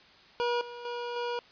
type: tone with level steps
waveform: 25% pulse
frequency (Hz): 480.3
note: B4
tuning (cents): -48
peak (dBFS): -23 / -37 / -30 / -27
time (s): 0.4-1.39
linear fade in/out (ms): 0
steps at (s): 0.61 / 0.85 / 1.16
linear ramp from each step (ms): 2
effects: white hiss -56 dBFS RMS until 1.51 s + resampled to 11025 Hz